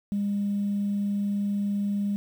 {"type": "tone", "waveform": "sine", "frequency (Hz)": 202.4, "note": "G#3", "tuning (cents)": -44, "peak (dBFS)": -23, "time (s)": [0.12, 2.16], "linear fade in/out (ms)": 0, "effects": ["tanh soft clip ceiling -20 dBFS", "9-bit"]}